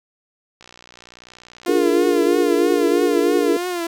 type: click train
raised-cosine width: 0.2 ms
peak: -25 dBFS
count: 96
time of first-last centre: 0.61-2.178 s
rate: 60.6 Hz
type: tone with vibrato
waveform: sawtooth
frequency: 349.2 Hz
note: F4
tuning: in tune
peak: -18 dBFS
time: 1.66-3.87 s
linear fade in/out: 5 ms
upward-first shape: triangle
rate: 3.1 Hz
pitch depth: 81 cents each way
type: chord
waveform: sine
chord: Bb dominant seventh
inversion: first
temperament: equal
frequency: 293.7 / 349.2 / 415.3 / 466.2 Hz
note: D4 / F4 / Ab4 / Bb4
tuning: 0 / 0 / 0 / 0 cents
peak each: -20 dBFS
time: 1.68-3.57 s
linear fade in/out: 5 ms
effects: none